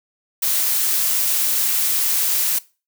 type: noise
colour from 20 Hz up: blue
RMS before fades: -19 dBFS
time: 0.42-2.59 s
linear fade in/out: 10 ms
effects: noise-tail reverb RT60 0.3 s tail -20 dB re dry